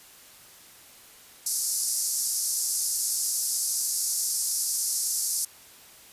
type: band-pass noise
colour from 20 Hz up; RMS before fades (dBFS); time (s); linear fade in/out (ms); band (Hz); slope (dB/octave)
white; -28; 1.46-5.45; 5; 4900 to 12000; 48
effects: white hiss -51 dBFS RMS until 6.12 s + resampled to 32000 Hz